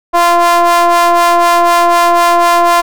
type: ring-modulated tone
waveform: square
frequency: 173 Hz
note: F3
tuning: 16 cents flat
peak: -4 dBFS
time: 0.13-2.82 s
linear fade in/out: 20 ms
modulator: 863 Hz
effects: none